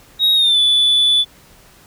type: tone with pitch glide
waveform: sine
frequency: 3784 to 3470 Hz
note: A#7 to A7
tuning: +25 to -25 cents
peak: -8 dBFS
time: 0.19-1.25 s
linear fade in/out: 50 ms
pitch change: -150 cents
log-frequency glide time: 0.34-0.59 s
effects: tanh soft clip ceiling -9 dBFS + pink hiss -47 dBFS RMS until 1.86 s